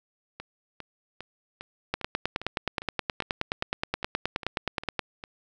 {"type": "two click trains", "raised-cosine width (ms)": 0.3, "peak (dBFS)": [-22, -10], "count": [13, 30], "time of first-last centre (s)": [[0.4, 5.239], [1.94, 4.993]], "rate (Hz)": [2.48, 9.5], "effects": []}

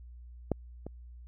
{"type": "clicks", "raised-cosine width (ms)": 2, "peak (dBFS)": [-14, -26], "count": 2, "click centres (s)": [0.517, 0.866], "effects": ["added 60 Hz sine -46 dBFS peak until 1.27 s"]}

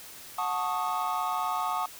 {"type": "chord", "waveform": "triangle", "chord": "D# half-diminished seventh", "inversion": "first", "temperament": "equal with one note detuned", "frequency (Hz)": [729.8, 880, 1108.7, 1244.5], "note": ["F#5", "A5", "C#6", "D#6"], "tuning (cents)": [-24, 0, 0, 0], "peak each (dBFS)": -31, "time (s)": [0.38, 1.86], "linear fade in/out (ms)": 5, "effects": ["white hiss -46 dBFS RMS until 1.99 s"]}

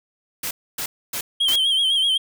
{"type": "noise bursts", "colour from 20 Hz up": "white", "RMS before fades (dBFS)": -27, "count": 4, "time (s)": [0.43, 1.56], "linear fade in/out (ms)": 5, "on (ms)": 80, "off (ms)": 270}
{"type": "tone with vibrato", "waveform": "triangle", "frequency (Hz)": 3186, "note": "G7", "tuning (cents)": 27, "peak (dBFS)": -15, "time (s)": [1.4, 2.18], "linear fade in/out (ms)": 10, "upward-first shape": "sine", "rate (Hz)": 7.9, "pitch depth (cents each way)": 69}
{"effects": []}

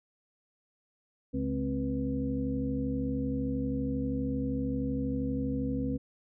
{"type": "tone cluster", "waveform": "sine", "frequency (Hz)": [69.7, 139.9, 211.9, 264.6, 489.1], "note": ["C#2", "C#3", "G#3", "C4", "B4"], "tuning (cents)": [10, 16, 35, 20, -17], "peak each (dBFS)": [-37, -37, -38, -31, -39], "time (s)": [1.33, 5.98], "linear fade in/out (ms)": 20, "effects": []}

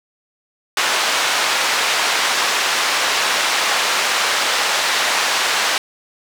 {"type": "band-pass noise", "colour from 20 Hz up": "pink", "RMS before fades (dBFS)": -18, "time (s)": [0.77, 5.78], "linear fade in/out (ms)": 2, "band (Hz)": [880, 6100], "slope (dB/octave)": 12, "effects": []}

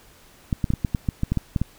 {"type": "clicks", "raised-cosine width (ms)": 5, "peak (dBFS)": -9, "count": 12, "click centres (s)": [0.528, 0.642, 0.704, 0.737, 0.848, 0.948, 1.088, 1.234, 1.32, 1.373, 1.562, 1.616], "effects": ["pink hiss -52 dBFS RMS until 1.78 s"]}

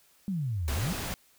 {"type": "exponential two-way sweep", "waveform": "sine", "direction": "down then up", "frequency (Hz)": [206.4, 66.7, 206.4], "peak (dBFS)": -28, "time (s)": [0.28, 0.93], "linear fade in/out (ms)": 0, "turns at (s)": 0.73}
{"type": "noise", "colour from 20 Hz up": "pink", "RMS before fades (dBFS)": -35, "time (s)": [0.68, 1.14], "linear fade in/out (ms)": 0}
{"effects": ["white hiss -63 dBFS RMS until 1.38 s"]}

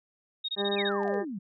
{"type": "tone bursts", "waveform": "sine", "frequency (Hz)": 3733, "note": "A#7", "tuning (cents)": 2, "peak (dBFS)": -29, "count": 7, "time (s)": [0.44, 0.894], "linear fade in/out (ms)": 10, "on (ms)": 46, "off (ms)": 22}
{"type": "harmonic tone", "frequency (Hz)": 201, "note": "G3", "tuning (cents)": 44, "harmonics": [1, 2, 3, 4, 5, 6, 8, 9], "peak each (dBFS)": [-34, -29, -36, -37, -45, -45, -44, -41], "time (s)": [0.56, 1.25], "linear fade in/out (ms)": 50}
{"type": "exponential sweep", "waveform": "sine", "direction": "down", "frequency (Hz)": [2637, 178.2], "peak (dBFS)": -33, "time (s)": [0.76, 1.39], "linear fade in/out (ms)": 10}
{"type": "clicks", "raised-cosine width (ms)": 0.2, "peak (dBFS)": [-42, -35, -36, -39], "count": 4, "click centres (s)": [0.919, 1.033, 1.079, 1.141]}
{"effects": []}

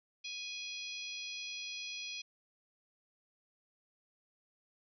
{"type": "harmonic tone", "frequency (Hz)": 830.6, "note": "G#5", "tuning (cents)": 0, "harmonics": [3, 4, 5, 6, 7], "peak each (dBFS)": [-44, -46, -48, -50, -51], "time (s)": [0.24, 2.22], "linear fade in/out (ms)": 10, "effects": []}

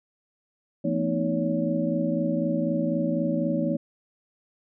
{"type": "tone cluster", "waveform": "sine", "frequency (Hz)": [169.1, 225.4, 249.4, 313.3, 563], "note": ["E3", "A3", "B3", "D#4", "C#5"], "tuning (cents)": [44, 42, 17, 12, 27], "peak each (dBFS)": -29, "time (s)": [0.84, 3.77], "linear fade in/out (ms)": 10, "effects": []}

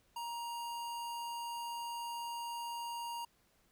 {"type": "tone", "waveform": "square", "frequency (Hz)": 941, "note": "A#5", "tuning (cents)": 16, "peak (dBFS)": -40, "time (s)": [0.16, 3.25], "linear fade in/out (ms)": 5, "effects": ["pink hiss -72 dBFS RMS until 3.71 s"]}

